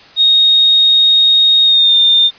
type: tone with pitch glide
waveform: sine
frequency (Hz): 3729 to 3619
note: A#7 to A7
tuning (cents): 0 to +48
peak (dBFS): -6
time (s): 0.16-2.31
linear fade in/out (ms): 50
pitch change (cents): -52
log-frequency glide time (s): 1.64-1.96
effects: white hiss -40 dBFS RMS until 2.38 s + resampled to 11025 Hz